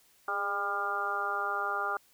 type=harmonic tone with a mistuned harmonic; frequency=200.6 Hz; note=G3; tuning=40 cents sharp; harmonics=2 / 3 / 4 / 5 / 6 / 7; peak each=-41 / -42 / -36 / -44 / -33 / -34 dBFS; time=0.28-1.97 s; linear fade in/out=2 ms; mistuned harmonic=2; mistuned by=+31 cents; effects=white hiss -64 dBFS RMS until 2.13 s